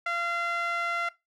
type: tone with band-pass filter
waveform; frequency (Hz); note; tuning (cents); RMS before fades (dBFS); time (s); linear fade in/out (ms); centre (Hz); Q
sawtooth; 687; F5; -29; -29; 0.06-1.09; 5; 1700; 4.8
effects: noise-tail reverb RT60 0.2 s tail -19 dB re dry